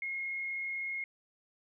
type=tone with frequency modulation; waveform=sine; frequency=2154 Hz; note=C7; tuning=50 cents sharp; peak=-34 dBFS; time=0.02-1.04 s; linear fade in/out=2 ms; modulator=36.1 Hz; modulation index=0.48; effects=none